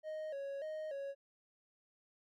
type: tone with vibrato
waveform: triangle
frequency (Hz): 587.3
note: D5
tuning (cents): 0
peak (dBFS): -38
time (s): 0.03-1.15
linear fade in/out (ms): 50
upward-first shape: square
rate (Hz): 1.7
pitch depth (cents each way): 100
effects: none